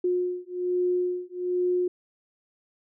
sine beating tone pair, 359 / 360.2 Hz, F4 / F#4, +48 / -46 cents, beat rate 1.2 Hz, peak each -27 dBFS, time 0.04-1.88 s, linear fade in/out 5 ms, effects none

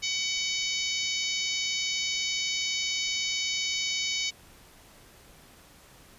harmonic tone, 752 Hz, F#5, 28 cents sharp, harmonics 3 / 4 / 5 / 6 / 7 / 8 / 9, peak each -33 / -34 / -35 / -36 / -36 / -37 / -38 dBFS, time 0.02-4.31 s, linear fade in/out 20 ms, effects pink hiss -54 dBFS RMS until 6.18 s + resampled to 32000 Hz

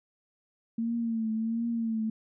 sine tone with vibrato, 226.8 Hz, A#3, 47 cents flat, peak -27 dBFS, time 0.78-2.1 s, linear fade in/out 5 ms, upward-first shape triangle, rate 1.4 Hz, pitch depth 62 cents each way, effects none

